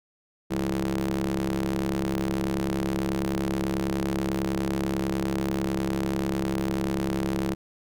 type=ring-modulated tone; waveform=sawtooth; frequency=69.3 Hz; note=C#2; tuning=in tune; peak=-18 dBFS; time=0.5-7.55 s; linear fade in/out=20 ms; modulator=258 Hz; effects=none